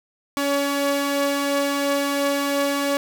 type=tone pair together; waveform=sawtooth; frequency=281.1 / 565.1 Hz; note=C#4 / C#5; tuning=+24 / +33 cents; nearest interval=octave; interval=1209 cents; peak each=-19 dBFS; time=0.37-2.97 s; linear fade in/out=0 ms; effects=none